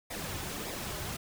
pink noise with flanger, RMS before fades -38 dBFS, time 0.1-1.17 s, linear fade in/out 10 ms, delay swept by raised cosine 0.68 to 4.38 ms, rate 1.7 Hz, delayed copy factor -0.6, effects none

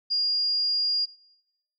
sine tone, 4832 Hz, D8, 48 cents sharp, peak -22 dBFS, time 0.1-1.06 s, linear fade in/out 20 ms, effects noise-tail reverb RT60 0.9 s tail -22 dB re dry

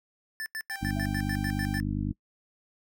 square tone bursts, 1760 Hz, A6, in tune, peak -33 dBFS, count 10, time 0.4-1.801 s, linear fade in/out 0 ms, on 60 ms, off 89 ms
sawtooth tone, 785 Hz, G5, 2 cents sharp, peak -37 dBFS, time 0.7-1.79 s, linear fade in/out 10 ms
harmonic tone, 50 Hz, G1, 35 cents sharp, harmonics 1 / 2 / 3 / 4 / 5 / 6, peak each -34 / -33 / -36 / -34 / -36 / -36 dBFS, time 0.81-2.13 s, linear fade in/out 20 ms
sine tone with exponential decay, 673 Hz, E5, 36 cents sharp, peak -39 dBFS, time 0.96-1.33 s, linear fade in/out 5 ms, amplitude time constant 79 ms
effects noise-tail reverb RT60 0.1 s tail -25 dB re dry

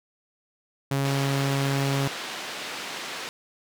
sawtooth tone, 137.9 Hz, C#3, 9 cents flat, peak -19 dBFS, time 0.91-2.08 s, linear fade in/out 5 ms
white band-pass noise, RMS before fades -35 dBFS, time 1.05-3.29 s, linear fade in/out 0 ms, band 220 to 3800 Hz, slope 12 dB/octave
effects none

